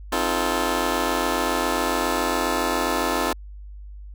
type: chord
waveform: 15% pulse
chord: F dominant seventh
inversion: second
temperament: just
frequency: 261.9 / 314.3 / 349.2 / 436.5 Hz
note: C4 / Eb4 / F4 / A4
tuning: +2 / +18 / 0 / -14 cents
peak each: -21 dBFS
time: 0.12-3.33 s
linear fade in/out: 5 ms
effects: added 50 Hz sine -36 dBFS peak until 4.14 s